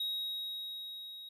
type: tone with level ramp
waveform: triangle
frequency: 3794 Hz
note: A#7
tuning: 30 cents sharp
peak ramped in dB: -31 to -44 dBFS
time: 0-1.29 s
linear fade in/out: 5 ms
effects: none